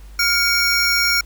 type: tone cluster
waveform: square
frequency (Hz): 1405 / 2252 / 5540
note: F6 / C#7 / F8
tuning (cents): +10 / +27 / -15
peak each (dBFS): -20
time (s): 0.19-1.21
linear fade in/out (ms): 5
effects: added 50 Hz sine -36 dBFS peak until 1.25 s + pink hiss -51 dBFS RMS until 1.25 s